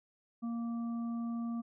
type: harmonic tone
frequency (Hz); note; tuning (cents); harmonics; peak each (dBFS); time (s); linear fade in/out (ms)
233.1; A#3; 0; 1 / 3 / 5; -34 / -52 / -51; 0.42-1.62; 20
effects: none